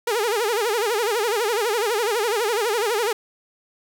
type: tone with vibrato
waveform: sawtooth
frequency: 442.8 Hz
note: A4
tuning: 11 cents sharp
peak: -16 dBFS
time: 0.07-3.13 s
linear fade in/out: 5 ms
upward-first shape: sine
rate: 12 Hz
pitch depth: 170 cents each way
effects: none